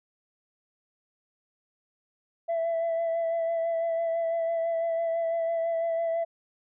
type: tone with vibrato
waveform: sine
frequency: 665 Hz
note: E5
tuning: 15 cents sharp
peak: -23 dBFS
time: 2.48-6.25 s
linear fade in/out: 20 ms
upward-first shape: sine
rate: 6 Hz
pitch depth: 21 cents each way
effects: tanh soft clip ceiling -23 dBFS